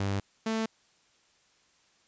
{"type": "tone pair in turn", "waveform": "sawtooth", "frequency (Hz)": [99, 222.2], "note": ["G2", "A3"], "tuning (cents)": [18, 17], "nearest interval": "octave + major second", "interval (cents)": 1399, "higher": "second", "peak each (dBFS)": -24, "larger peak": "neither", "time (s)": [[0, 0.2], [0.46, 0.66]], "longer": "neither", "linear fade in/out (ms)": 5, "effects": ["white hiss -66 dBFS RMS until 2.07 s", "resampled to 16000 Hz"]}